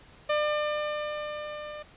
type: tone with level ramp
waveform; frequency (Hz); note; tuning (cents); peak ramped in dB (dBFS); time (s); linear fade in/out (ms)
sawtooth; 599; D5; +34; -19 to -34; 0.29-1.83; 10
effects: pink hiss -54 dBFS RMS until 1.96 s + resampled to 8000 Hz